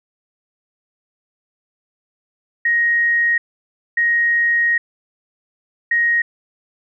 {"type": "tone bursts at uneven times", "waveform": "sine", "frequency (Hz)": 1877, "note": "A#6", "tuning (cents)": 11, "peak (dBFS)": -13, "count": 3, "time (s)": [[2.65, 3.38], [3.97, 4.78], [5.91, 6.22]], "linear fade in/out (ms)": 5, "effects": []}